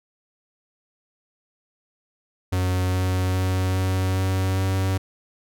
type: tone with pitch steps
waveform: 45% pulse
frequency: 91.9 / 92.54 / 93.18 / 93.83 / 94.48 / 95.14 Hz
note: F#2 / F#2 / F#2 / F#2 / F#2 / F#2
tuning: -11 / +1 / +13 / +25 / +37 / +49 cents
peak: -20 dBFS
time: 2.52-4.98 s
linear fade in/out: 10 ms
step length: 410 ms
effects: none